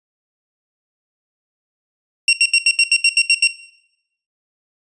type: tone bursts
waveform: sawtooth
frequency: 2747 Hz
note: F7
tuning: 29 cents flat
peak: -6 dBFS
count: 10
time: 2.28-3.473 s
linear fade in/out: 2 ms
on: 50 ms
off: 77 ms
effects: noise-tail reverb RT60 0.8 s tail -17 dB re dry + resampled to 22050 Hz